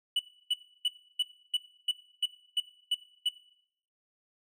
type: tone bursts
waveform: triangle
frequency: 2960 Hz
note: F#7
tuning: in tune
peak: -23 dBFS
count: 10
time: 0.16-3.29 s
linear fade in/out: 5 ms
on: 34 ms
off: 310 ms
effects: noise-tail reverb RT60 0.7 s tail -18 dB re dry